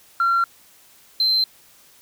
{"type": "tone pair in turn", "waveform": "sine", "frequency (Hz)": [1370, 4105], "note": ["F6", "C8"], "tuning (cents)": [-34, -34], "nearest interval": "octave + perfect fifth", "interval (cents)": 1900, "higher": "second", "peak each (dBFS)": -14, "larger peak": "neither", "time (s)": [[0.2, 0.44], [1.2, 1.44]], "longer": "neither", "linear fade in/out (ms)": 2, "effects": ["tanh soft clip ceiling -13 dBFS", "white hiss -52 dBFS RMS until 2.01 s"]}